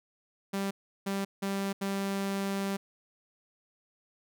sawtooth tone bursts at uneven times, 196.6 Hz, G3, 5 cents sharp, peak -26 dBFS, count 4, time 0.53-0.71 / 1.06-1.25 / 1.42-1.73 / 1.81-2.77 s, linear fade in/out 10 ms, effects none

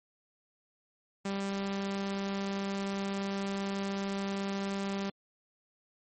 sawtooth tone, 197.1 Hz, G3, 10 cents sharp, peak -28 dBFS, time 1.25-5.1 s, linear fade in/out 5 ms, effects MP3 32 kbps

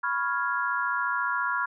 sine chord, C# dominant seventh, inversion third, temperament equal with one note detuned, 987.8 / 1102.3 / 1396.9 / 1661.2 Hz, B5 / C#6 / E#6 / G#6, 0 / -10 / 0 / 0 cents, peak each -31 / -32 / -28 / -32 dBFS, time 0.03-1.66 s, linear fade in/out 10 ms, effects none

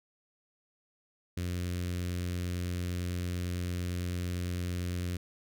sawtooth tone with notch filter, 88.9 Hz, F2, 31 cents sharp, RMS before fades -34 dBFS, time 1.37-5.17 s, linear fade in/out 5 ms, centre 850 Hz, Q 0.59, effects none

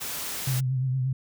white noise, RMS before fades -33 dBFS, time 0-0.61 s, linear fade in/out 20 ms
sine tone with vibrato, 130 Hz, C3, 11 cents flat, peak -23 dBFS, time 0.47-1.13 s, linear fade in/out 5 ms, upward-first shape triangle, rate 8.6 Hz, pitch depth 61 cents each way
effects none

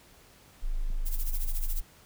sine tone, 26.38 Hz, G#0, 28 cents sharp, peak -26 dBFS, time 0.62-1.82 s, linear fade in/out 20 ms
click, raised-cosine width 5 ms, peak -35 dBFS, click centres 0.903 s
violet noise with tremolo, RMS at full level -36 dBFS, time 1.05-1.81 s, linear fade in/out 20 ms, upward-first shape sine, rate 14 Hz, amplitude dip 75%
effects pink hiss -57 dBFS RMS until 2.05 s

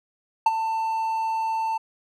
triangle tone with ADSR envelope, 892 Hz, A5, 23 cents sharp, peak -10 dBFS, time 0.46-1.78 s, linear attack 5 ms, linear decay 30 ms, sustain -11 dB, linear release 11 ms, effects none

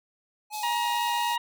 square tone with vibrato, 841 Hz, G#5, 22 cents sharp, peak -33 dBFS, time 0.5-1.37 s, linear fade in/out 50 ms, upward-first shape sine, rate 4.3 Hz, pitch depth 25 cents each way
pink high-pass noise, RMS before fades -40 dBFS, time 0.52-1.37 s, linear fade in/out 20 ms, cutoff 3400 Hz, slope 96 dB/octave
harmonic tone, 946 Hz, A#5, 25 cents sharp, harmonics 1 / 2 / 3 / 4, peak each -26 / -35 / -35 / -38 dBFS, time 0.63-1.38 s, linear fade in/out 5 ms
effects none

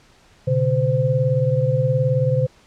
sine tone cluster, 123.5 / 142.3 / 515 Hz, B2 / C#3 / C5, 0 / +46 / -28 cents, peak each -20 dBFS, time 0.47-2.47 s, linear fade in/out 10 ms, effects pink hiss -53 dBFS RMS until 2.66 s + low-pass 7000 Hz 12 dB/octave

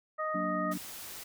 harmonic tone, 622.3 Hz, D#5, in tune, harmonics 1 / 2 / 3, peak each -35 / -33 / -41 dBFS, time 0.18-0.74 s, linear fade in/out 20 ms
sine chord, Gb augmented, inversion none, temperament equal, 185 / 233.1 / 293.7 Hz, Gb3 / Bb3 / D4, 0 / 0 / 0 cents, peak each -36 / -41 / -37 dBFS, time 0.34-0.78 s, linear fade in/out 10 ms
white noise, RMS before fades -44 dBFS, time 0.71-1.24 s, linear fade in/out 10 ms
effects none

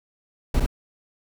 brown noise with echo, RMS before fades -19 dBFS, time 0.54-0.6 s, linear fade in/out 5 ms, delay 63 ms, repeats 1, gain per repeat -2 dB, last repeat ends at 0.663 s, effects none

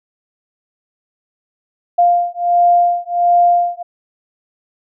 sine beating tone pair, 699 / 700.4 Hz, F5 / F5, +1 / +5 cents, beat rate 1.4 Hz, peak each -13 dBFS, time 1.98-3.83 s, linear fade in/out 10 ms, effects none

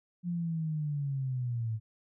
sine linear sweep, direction down, 177.1 to 108 Hz, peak -30 dBFS, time 0.23-1.8 s, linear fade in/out 50 ms, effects none

